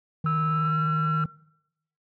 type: tone with vibrato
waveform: triangle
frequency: 155.56 Hz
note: D#3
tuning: in tune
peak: -21 dBFS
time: 0.24-1.26 s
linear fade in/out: 5 ms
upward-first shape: sine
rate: 19 Hz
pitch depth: 35 cents each way
type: tone with pitch glide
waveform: sine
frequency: 1309 to 1352.8 Hz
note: E6 to E6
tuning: -13 to +44 cents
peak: -23 dBFS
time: 0.26-1.24 s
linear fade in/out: 2 ms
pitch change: +57 cents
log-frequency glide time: 0.47-0.77 s
effects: noise-tail reverb RT60 0.8 s tail -23 dB re dry + tanh soft clip ceiling -17 dBFS